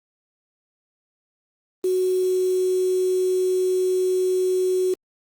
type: tone with quantisation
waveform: sine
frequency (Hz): 370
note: F#4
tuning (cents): 0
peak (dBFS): -18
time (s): 1.84-4.94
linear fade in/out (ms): 5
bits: 6
effects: Opus 24 kbps